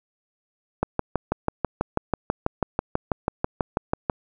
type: click train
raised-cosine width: 1 ms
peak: -7 dBFS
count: 21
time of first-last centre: 0.83-4.098 s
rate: 6.12 Hz
effects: none